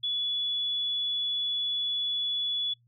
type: tone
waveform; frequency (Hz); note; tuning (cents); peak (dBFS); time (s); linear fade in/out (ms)
sine; 3417; G#7; +49; -27; 0.03-2.74; 10
effects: noise-tail reverb RT60 0.1 s tail -25 dB re dry + added 119 Hz sine -62 dBFS peak until 2.87 s